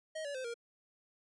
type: tone with pitch steps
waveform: square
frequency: 630 / 571.1 / 517.7 / 469.2 Hz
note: D#5 / D5 / C5 / A#4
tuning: +21 / -49 / -18 / +11 cents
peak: -39 dBFS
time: 0.15-0.542 s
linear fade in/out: 10 ms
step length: 98 ms
effects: resampled to 22050 Hz